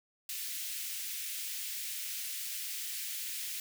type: high-pass noise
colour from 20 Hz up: white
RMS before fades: -39 dBFS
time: 0.29-3.6 s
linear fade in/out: 2 ms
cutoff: 2000 Hz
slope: 24 dB/octave
effects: none